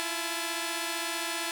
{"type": "tone cluster", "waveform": "5% pulse", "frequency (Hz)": [332.1, 347.6, 861], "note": ["E4", "F4", "A5"], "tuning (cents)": [13, -8, -38], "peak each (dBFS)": [-22, -27, -23], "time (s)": [0, 1.51], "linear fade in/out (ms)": 0, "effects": []}